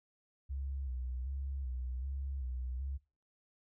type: tone with vibrato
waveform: sine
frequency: 65.41 Hz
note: C2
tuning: in tune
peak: -36 dBFS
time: 0.49-2.98 s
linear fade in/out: 20 ms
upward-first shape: square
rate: 1.3 Hz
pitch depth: 69 cents each way
effects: noise-tail reverb RT60 0.4 s tail -23 dB re dry